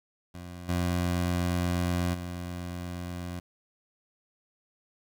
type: tone with level steps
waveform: 20% pulse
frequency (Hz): 88.3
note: F2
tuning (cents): +20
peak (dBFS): -35 / -21 / -30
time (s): 0.34-3.4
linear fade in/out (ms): 10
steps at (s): 0.68 / 2.13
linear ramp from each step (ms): 20
effects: 10-bit